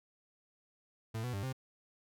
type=tone with pitch steps; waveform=40% pulse; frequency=111.7 / 124 / 98.9 / 131 Hz; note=A2 / B2 / G2 / C3; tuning=+27 / +7 / +16 / +2 cents; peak=-35 dBFS; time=1.14-1.528 s; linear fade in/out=10 ms; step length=97 ms; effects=none